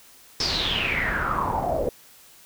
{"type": "noise with low-pass filter sweep", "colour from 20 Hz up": "pink", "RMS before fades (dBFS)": -25, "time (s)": [0.4, 1.89], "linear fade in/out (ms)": 2, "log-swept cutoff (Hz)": [5300, 510], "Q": 9.2, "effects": ["white hiss -51 dBFS RMS until 2.45 s"]}